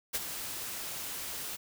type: noise with ADSR envelope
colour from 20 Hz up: white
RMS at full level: -30 dBFS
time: 0.13-1.57 s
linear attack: 22 ms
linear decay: 31 ms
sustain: -9 dB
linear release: 19 ms
effects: none